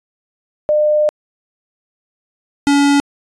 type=tone pair in turn; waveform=sine / square; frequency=603 / 283.8 Hz; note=D5 / C#4; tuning=+46 / +41 cents; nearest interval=octave + minor second; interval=1305 cents; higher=first; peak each=-10 / -10 dBFS; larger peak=neither; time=0.69-1.09 / 2.67-3 s; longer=first; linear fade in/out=0 ms; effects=resampled to 22050 Hz